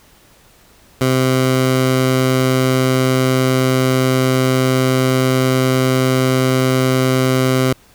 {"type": "tone", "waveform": "15% pulse", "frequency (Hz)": 129.9, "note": "C3", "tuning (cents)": -12, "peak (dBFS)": -6, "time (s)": [1.01, 7.73], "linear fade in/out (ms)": 2, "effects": ["pink hiss -49 dBFS RMS until 7.94 s"]}